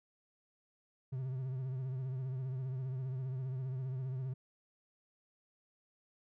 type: tone with vibrato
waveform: triangle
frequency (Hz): 130.2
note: C3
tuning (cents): -8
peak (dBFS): -34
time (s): 1.12-4.34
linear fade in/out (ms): 10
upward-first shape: triangle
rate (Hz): 15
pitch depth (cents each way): 73
effects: none